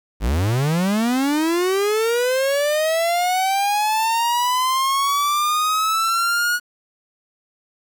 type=linear sweep; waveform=45% pulse; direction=up; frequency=45.98 to 1456 Hz; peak=-17 dBFS; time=0.2-6.6 s; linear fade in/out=50 ms; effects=8-bit